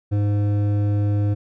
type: tone with hard clipping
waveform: sine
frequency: 102.8 Hz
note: G#2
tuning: 17 cents flat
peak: -19 dBFS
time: 0.11-1.35 s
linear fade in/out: 20 ms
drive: 10 dB
effects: none